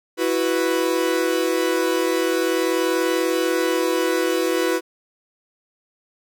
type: chord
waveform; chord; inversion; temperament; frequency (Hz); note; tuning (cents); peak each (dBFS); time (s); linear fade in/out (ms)
45% pulse; E suspended second; none; equal; 329.6 / 370 / 493.9; E4 / F#4 / B4; 0 / 0 / 0; -23; 0.17-4.81; 50
effects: none